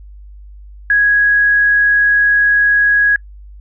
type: tone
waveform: sine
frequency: 1661.2 Hz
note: G#6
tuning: in tune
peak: -8 dBFS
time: 0.9-3.16 s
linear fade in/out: 2 ms
effects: noise-tail reverb RT60 0.1 s tail -25 dB re dry + added 50 Hz sine -33 dBFS peak until 3.6 s